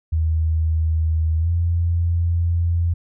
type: tone with pitch glide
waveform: sine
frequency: 79.9 to 85.14 Hz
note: D#2 to F2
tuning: +47 to -44 cents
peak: -16 dBFS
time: 0.12-2.94 s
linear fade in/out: 10 ms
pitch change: +109 cents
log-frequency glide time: 1.39-1.49 s
effects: none